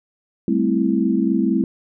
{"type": "chord", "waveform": "sine", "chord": "A minor seventh", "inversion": "third", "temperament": "equal", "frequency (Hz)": [196, 220, 261.6, 329.6], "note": ["G3", "A3", "C4", "E4"], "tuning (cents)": [0, 0, 0, 0], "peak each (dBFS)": -21, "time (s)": [0.48, 1.64], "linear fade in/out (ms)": 2, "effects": []}